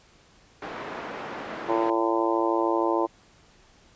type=band-pass noise; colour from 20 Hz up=pink; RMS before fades=-36 dBFS; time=0.62-1.9 s; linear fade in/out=2 ms; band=320 to 1700 Hz; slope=12 dB/octave
type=harmonic tone; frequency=113.1 Hz; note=A2; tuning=48 cents sharp; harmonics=3 / 4 / 5 / 6 / 7 / 8 / 9; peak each=-25 / -31 / -29 / -33 / -33 / -29 / -30 dBFS; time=1.68-3.07 s; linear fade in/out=20 ms
effects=pink hiss -57 dBFS RMS until 3.95 s + resampled to 16000 Hz